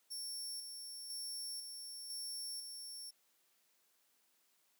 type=tone with tremolo; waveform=25% pulse; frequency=5460 Hz; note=F8; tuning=40 cents flat; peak=-37 dBFS; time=0.1-3.11 s; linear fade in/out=20 ms; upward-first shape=square; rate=1 Hz; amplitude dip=40%; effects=white hiss -75 dBFS RMS until 4.79 s + high-pass 200 Hz 12 dB/octave